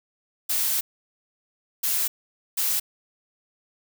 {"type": "noise bursts at uneven times", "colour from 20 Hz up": "blue", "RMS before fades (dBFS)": -24, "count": 3, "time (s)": [[0.49, 0.81], [1.83, 2.08], [2.57, 2.8]], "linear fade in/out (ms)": 10, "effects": []}